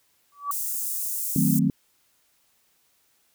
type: tone with exponential growth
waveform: sine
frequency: 1147 Hz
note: D6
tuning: 41 cents flat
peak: -21 dBFS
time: 0.32-0.51 s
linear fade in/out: 2 ms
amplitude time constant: 41 ms
type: high-pass noise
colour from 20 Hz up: white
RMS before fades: -29 dBFS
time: 0.51-1.59 s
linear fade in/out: 2 ms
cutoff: 7200 Hz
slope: 24 dB/octave
type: chord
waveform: sine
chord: D# diminished seventh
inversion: none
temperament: equal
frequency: 155.56 / 185 / 220 / 261.6 Hz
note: D#3 / F#3 / A3 / C4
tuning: 0 / 0 / 0 / 0 cents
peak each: -24 dBFS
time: 1.36-1.7 s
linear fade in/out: 2 ms
effects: white hiss -66 dBFS RMS until 3.34 s